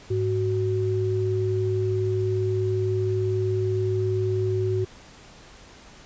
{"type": "tone pair together", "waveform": "sine", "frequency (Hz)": [104.56, 372.6], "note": ["G#2", "F#4"], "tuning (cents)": [12, 12], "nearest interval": "octave + minor seventh", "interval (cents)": 2200, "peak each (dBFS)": -24, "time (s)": [0.1, 4.85], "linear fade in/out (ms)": 10, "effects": ["pink hiss -48 dBFS RMS until 6.05 s", "resampled to 16000 Hz"]}